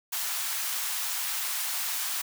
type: high-pass noise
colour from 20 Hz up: white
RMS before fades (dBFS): -31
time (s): 0.12-2.22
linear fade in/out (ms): 10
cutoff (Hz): 790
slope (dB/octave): 24
effects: none